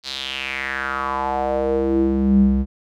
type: tone with band-pass filter sweep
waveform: square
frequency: 67 Hz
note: C2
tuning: 42 cents sharp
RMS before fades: -20 dBFS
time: 0.03-2.66 s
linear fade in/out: 50 ms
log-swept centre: 4400 to 140 Hz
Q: 4.5
effects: none